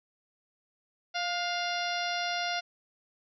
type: harmonic tone with a mistuned harmonic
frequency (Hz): 699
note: F5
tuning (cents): +1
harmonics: 1 / 2 / 3 / 4 / 5 / 6 / 7 / 8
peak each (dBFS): -33 / -36 / -38 / -39 / -40 / -41 / -41 / -42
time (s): 1.14-2.61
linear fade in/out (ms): 20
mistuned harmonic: 2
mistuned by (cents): +37
effects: none